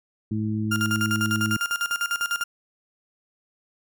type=harmonic tone; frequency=107.8 Hz; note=A2; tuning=35 cents flat; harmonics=1 / 2 / 3; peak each=-27 / -26 / -32 dBFS; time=0.31-1.57 s; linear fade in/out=5 ms
type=tone with tremolo; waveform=35% pulse; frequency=1402 Hz; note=F6; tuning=6 cents sharp; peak=-20 dBFS; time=0.71-2.44 s; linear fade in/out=10 ms; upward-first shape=square; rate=10 Hz; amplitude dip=80%
effects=none